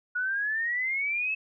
sine exponential sweep, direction up, 1452 to 2625 Hz, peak -26 dBFS, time 0.15-1.35 s, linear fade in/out 10 ms, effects none

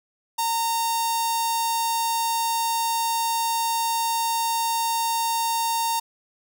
sawtooth tone with notch filter, 920 Hz, A#5, 23 cents flat, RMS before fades -24 dBFS, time 0.38-6 s, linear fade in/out 10 ms, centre 2000 Hz, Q 0.64, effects none

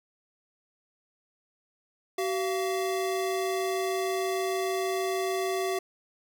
square tone pair together, 380 / 689.3 Hz, F#4 / F5, +46 / -23 cents, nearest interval minor seventh, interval 1031 cents, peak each -29 / -33 dBFS, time 2.18-5.79 s, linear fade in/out 5 ms, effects none

